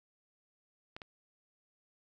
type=clicks; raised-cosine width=0.3 ms; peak=-27 / -29 dBFS; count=2; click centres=0.965 / 1.018 s; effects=none